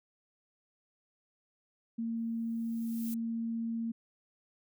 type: tone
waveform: sine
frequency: 228.9 Hz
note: A#3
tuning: 31 cents flat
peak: -32 dBFS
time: 1.98-3.92 s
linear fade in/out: 10 ms
type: noise with exponential growth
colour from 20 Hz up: violet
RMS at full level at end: -43 dBFS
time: 2.17-3.14 s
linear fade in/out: 0 ms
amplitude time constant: 210 ms
effects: none